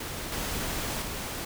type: noise with level steps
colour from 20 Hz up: pink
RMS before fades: -36 / -32 / -35 dBFS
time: 0-1.45 s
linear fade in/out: 5 ms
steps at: 0.32 / 1.02 s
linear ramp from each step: 2 ms
effects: none